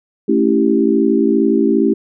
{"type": "chord", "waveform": "sine", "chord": "A dominant seventh", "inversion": "none", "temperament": "equal", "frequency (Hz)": [220, 277.2, 329.6, 392], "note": ["A3", "C#4", "E4", "G4"], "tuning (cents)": [0, 0, 0, 0], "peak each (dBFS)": -16, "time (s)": [0.28, 1.94], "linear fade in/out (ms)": 10, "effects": []}